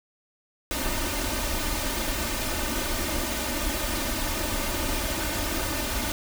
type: noise with comb filter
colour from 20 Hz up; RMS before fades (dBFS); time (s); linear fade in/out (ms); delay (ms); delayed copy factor
pink; -28; 0.71-6.12; 0; 3.3; +0.75
effects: none